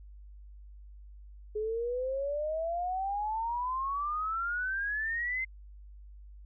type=exponential sweep; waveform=sine; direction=up; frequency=420.3 to 2093 Hz; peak=-30 dBFS; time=1.55-5.45 s; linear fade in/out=10 ms; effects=added 50 Hz sine -47 dBFS peak until 6.45 s